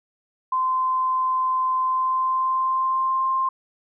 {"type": "tone with pitch glide", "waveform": "sine", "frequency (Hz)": [1034, 1053.9], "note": ["C6", "C6"], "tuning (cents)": [-21, 12], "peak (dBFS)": -19, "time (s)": [0.52, 3.49], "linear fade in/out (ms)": 5, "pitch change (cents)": 33, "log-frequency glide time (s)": [1.81, 3.29], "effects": []}